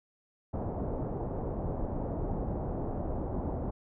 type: low-pass noise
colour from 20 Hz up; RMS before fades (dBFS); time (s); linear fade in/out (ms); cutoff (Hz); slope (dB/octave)
pink; -34; 0.53-3.71; 10; 790; 24
effects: none